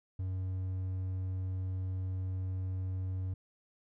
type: tone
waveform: triangle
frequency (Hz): 93.3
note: F#2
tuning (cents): +15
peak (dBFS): -31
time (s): 0.19-3.34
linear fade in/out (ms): 5
effects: none